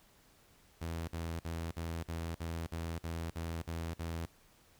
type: tone bursts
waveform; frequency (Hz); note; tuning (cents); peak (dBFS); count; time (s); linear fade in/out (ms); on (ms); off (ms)
sawtooth; 82.9; E2; +10; -33; 11; 0.81-4.26; 10; 270; 48
effects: pink hiss -65 dBFS RMS until 4.79 s